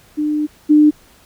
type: tone pair in turn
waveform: sine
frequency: 300.7 / 300.7 Hz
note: D4 / D4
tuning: +41 / +41 cents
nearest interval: unison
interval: 0 cents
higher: neither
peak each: -15 / -6 dBFS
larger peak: second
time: 0.17-0.47 / 0.69-0.91 s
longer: first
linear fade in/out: 20 ms
effects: pink hiss -49 dBFS RMS until 1.25 s